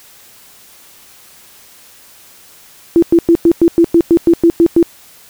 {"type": "tone bursts", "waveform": "sine", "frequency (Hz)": 336.9, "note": "E4", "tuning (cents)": 38, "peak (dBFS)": -4, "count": 12, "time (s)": [2.96, 4.828], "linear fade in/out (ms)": 0, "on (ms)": 64, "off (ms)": 100, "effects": ["white hiss -42 dBFS RMS until 5.29 s"]}